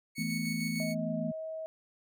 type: tone with tremolo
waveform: sawtooth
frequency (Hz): 2216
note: C#7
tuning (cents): -1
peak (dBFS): -32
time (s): 0.15-0.95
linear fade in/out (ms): 50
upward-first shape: square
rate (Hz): 6.6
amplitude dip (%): 30
type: chord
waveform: sine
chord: E suspended fourth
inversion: none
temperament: equal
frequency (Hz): 164.81 / 220 / 246.9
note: E3 / A3 / B3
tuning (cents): 0 / 0 / 0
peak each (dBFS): -36 / -35 / -37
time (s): 0.18-1.32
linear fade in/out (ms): 5
type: tone with pitch glide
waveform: sine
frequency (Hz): 632 to 639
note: D#5 to D#5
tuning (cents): +27 to +46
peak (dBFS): -36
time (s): 0.8-1.66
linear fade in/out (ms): 0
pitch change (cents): +19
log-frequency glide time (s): 1.24-1.45
effects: none